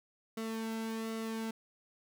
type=tone with flanger; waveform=sawtooth; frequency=223.6 Hz; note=A3; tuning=28 cents sharp; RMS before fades=-38 dBFS; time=0.37-1.51 s; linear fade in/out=5 ms; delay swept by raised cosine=1.2 to 1.7 ms; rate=1.3 Hz; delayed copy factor=-0.6; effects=none